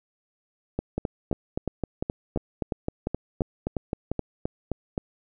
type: two click trains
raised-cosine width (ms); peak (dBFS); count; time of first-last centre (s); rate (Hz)
2; -13 / -13; 17 / 10; 0.79-4.978 / 0.98-4.116; 3.82 / 2.87
effects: none